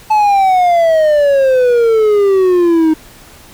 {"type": "exponential sweep", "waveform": "triangle", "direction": "down", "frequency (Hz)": [870, 311.1], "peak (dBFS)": -5, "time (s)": [0.1, 2.94], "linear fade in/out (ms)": 10, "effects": ["pink hiss -39 dBFS RMS until 3.53 s"]}